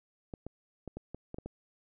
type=clicks; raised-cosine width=2 ms; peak=-27 dBFS; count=8; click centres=0.338 / 0.466 / 0.877 / 0.97 / 1.146 / 1.344 / 1.385 / 1.46 s; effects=none